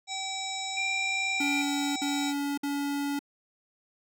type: harmonic tone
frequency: 769 Hz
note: G5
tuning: 33 cents flat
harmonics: 1 / 3 / 5 / 7 / 9 / 10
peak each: -37 / -39 / -36 / -42 / -42 / -42 dBFS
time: 0.07-2.34 s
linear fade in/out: 50 ms
type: tone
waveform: sine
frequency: 2369 Hz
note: D7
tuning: 14 cents sharp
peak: -28 dBFS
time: 0.77-1.62 s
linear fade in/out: 2 ms
type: tone bursts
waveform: square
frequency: 284.3 Hz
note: C#4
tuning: 44 cents sharp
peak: -29 dBFS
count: 3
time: 1.4-3.192 s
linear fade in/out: 5 ms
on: 560 ms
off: 56 ms
effects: none